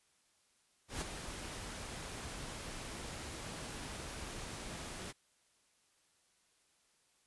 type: noise with ADSR envelope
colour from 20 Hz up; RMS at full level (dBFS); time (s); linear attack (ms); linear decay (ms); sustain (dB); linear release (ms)
pink; -38; 0.88-5.13; 130; 21; -7; 28
effects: white hiss -73 dBFS RMS until 7.26 s + resampled to 24000 Hz